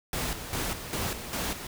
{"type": "noise with tremolo", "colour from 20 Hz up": "pink", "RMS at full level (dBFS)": -31, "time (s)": [0.13, 1.67], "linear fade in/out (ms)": 2, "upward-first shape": "square", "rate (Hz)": 2.5, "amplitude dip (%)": 60, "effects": []}